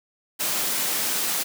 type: high-pass noise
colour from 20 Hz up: white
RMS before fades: -25 dBFS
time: 0.39-1.44 s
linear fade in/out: 20 ms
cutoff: 150 Hz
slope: 24 dB/octave
effects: none